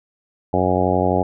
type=harmonic tone; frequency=91.7 Hz; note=F#2; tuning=15 cents flat; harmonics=1 / 2 / 3 / 4 / 5 / 6 / 7 / 8 / 9; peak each=-24 / -24 / -24 / -24 / -24 / -24 / -24 / -24 / -24 dBFS; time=0.53-1.23 s; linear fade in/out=5 ms; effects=none